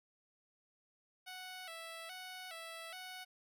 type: tone with vibrato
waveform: 10% pulse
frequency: 698.5 Hz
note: F5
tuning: in tune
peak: -38 dBFS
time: 1.26-3.25 s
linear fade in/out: 20 ms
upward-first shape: square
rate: 1.2 Hz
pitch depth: 100 cents each way
effects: none

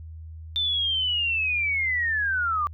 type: linear sweep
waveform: sine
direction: down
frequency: 3572 to 1154 Hz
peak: -22 dBFS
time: 0.56-2.67 s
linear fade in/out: 0 ms
effects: added 80 Hz sine -37 dBFS peak until 2.73 s

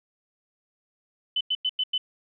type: tone bursts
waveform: sine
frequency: 3019 Hz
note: F#7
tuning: 34 cents sharp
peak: -22 dBFS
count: 5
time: 1.36-1.98 s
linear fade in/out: 5 ms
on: 48 ms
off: 95 ms
effects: none

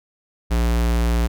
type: tone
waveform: square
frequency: 58.27 Hz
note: A#1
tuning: in tune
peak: -17 dBFS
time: 0.5-1.28 s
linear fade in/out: 20 ms
effects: none

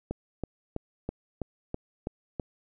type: click train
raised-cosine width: 2 ms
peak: -18 dBFS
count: 8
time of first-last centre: 0.11-2.398 s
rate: 3.06 Hz
effects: none

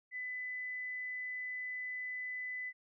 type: tone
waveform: sine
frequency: 2003 Hz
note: B6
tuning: 24 cents sharp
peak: -38 dBFS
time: 0.11-2.73 s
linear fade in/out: 50 ms
effects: none

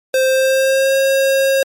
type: tone with pitch glide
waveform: square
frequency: 523.3 to 540.2 Hz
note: C5 to C#5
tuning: 0 to -45 cents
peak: -12 dBFS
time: 0.14-1.63 s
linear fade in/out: 2 ms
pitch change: +55 cents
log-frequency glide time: 0.25-0.97 s
effects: MP3 64 kbps

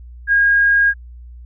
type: tone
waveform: sine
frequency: 1630 Hz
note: G#6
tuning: 33 cents flat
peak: -10 dBFS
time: 0.27-0.94 s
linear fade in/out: 50 ms
effects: added 60 Hz sine -34 dBFS peak until 1.45 s

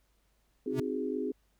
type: chord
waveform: sine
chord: Ab dominant seventh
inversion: first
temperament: equal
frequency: 261.6 / 311.1 / 370 / 415.3 Hz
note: C4 / Eb4 / Gb4 / Ab4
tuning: 0 / 0 / 0 / 0 cents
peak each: -35 / -38 / -38 / -35 dBFS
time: 0.66-1.32 s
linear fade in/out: 5 ms
type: tone with exponential growth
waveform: square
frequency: 130.7 Hz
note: C3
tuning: 1 cent flat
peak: -29 dBFS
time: 0.69-0.8 s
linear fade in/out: 5 ms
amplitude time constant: 22 ms
effects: added 50 Hz sine -70 dBFS peak until 1.59 s + pink hiss -74 dBFS RMS until 1.59 s

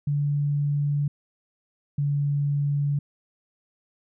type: tone pair in turn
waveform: sine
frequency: 144.6 / 143.44 Hz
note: D3 / D3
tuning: -27 / -40 cents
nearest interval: unison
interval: 13 cents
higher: first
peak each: -21 / -21 dBFS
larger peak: neither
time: 0.07-1.08 / 1.98-2.99 s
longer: neither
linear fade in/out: 5 ms
effects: none

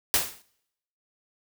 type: noise with exponential decay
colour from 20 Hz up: white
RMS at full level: -19 dBFS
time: 0.14-0.42 s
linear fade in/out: 0 ms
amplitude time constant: 60 ms
effects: noise-tail reverb RT60 0.8 s tail -24 dB re dry

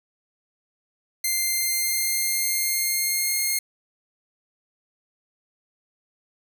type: tone with pitch glide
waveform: 5% pulse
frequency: 2093 to 2133 Hz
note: C7 to C7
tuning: 0 to +33 cents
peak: -12 dBFS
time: 1.24-3.59 s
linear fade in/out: 5 ms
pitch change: +33 cents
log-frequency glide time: 1.42-3.37 s
effects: none

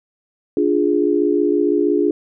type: chord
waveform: sine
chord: D diminished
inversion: none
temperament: equal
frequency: 293.7 / 349.2 / 415.3 Hz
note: D4 / F4 / Ab4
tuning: 0 / 0 / 0 cents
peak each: -18 dBFS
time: 0.57-2.11 s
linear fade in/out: 2 ms
effects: none

